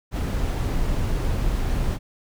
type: noise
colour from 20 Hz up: brown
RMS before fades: -23 dBFS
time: 0.11-1.99 s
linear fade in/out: 50 ms
effects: none